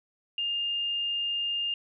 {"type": "tone", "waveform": "sine", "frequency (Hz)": 2815, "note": "F7", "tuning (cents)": 13, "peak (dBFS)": -27, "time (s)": [0.38, 1.74], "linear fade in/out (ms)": 2, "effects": []}